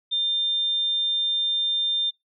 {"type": "tone", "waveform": "sine", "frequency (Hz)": 3600, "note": "A7", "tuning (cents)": 39, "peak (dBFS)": -21, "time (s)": [0.11, 2.11], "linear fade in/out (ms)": 20, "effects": ["noise-tail reverb RT60 0.2 s tail -26 dB re dry"]}